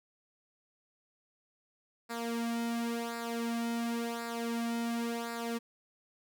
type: tone with flanger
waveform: sawtooth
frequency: 233.1 Hz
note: A#3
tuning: in tune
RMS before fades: -35 dBFS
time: 2.09-5.59 s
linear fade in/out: 20 ms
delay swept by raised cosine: 0.32 to 2.52 ms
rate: 0.93 Hz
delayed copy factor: -0.7
effects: none